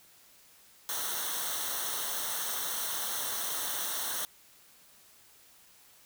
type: noise with comb filter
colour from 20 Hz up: white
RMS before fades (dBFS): -34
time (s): 0.89-4.25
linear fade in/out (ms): 0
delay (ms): 0.41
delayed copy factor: -0.75
effects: white hiss -59 dBFS RMS until 6.05 s